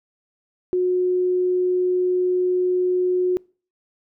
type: tone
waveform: sine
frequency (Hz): 363.6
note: F#4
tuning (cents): -30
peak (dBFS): -17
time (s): 0.73-3.37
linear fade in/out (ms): 0
effects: noise-tail reverb RT60 0.4 s tail -26 dB re dry